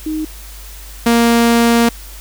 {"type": "tone pair in turn", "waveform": ["sine", "sawtooth"], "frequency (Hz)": [311.1, 233.7], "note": ["D#4", "A#3"], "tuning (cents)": [0, 5], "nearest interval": "perfect fourth", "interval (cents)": 495, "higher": "first", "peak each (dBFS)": [-17, -5], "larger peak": "second", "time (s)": [[0.06, 0.25], [1.06, 1.89]], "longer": "second", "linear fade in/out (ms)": 5, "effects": ["added 50 Hz sine -32 dBFS peak until 2.2 s", "white hiss -37 dBFS RMS until 2.2 s"]}